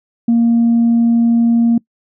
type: tone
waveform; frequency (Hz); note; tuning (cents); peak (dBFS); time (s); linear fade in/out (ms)
sine; 233.1; A#3; 0; -7; 0.28-1.78; 5
effects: noise-tail reverb RT60 0.1 s tail -24 dB re dry + tanh soft clip ceiling -6 dBFS